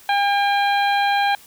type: harmonic tone with a mistuned harmonic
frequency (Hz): 806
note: G5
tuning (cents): +48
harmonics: 1 / 2 / 3 / 4 / 5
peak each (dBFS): -17 / -23 / -27 / -29 / -31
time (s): 0.09-1.35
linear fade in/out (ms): 2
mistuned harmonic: 3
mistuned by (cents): -20
effects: white hiss -47 dBFS RMS until 1.46 s